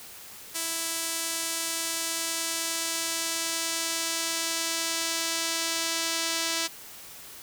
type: tone with band-pass filter sweep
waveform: sawtooth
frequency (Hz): 329.6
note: E4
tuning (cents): 0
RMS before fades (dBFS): -30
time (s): 0.54-6.68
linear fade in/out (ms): 20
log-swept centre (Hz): 9100 to 5600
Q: 0.95
effects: white hiss -45 dBFS RMS until 7.42 s